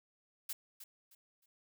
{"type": "noise with echo", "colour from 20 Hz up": "blue", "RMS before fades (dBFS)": -40, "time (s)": [0.49, 0.53], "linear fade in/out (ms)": 5, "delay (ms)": 310, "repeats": 3, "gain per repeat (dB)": -11, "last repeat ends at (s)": 1.46, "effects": []}